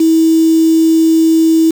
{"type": "tone with quantisation", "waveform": "sine", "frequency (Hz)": 323, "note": "E4", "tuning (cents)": -35, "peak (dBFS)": -6, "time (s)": [0, 1.71], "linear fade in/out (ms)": 5, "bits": 4, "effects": []}